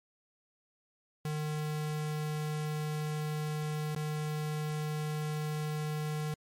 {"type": "tone with dropouts", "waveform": "square", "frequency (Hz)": 152.2, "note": "D#3", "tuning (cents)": -38, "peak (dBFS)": -33, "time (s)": [1.25, 6.34], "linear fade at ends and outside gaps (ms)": 2, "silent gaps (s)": [3.95, 3.961], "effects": ["MP3 64 kbps"]}